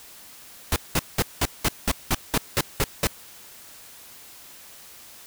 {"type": "noise bursts", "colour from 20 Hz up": "pink", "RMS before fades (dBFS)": -21, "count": 11, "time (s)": [0.72, 3.071], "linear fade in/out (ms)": 2, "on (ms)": 41, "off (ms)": 190, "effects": ["white hiss -46 dBFS RMS until 5.26 s"]}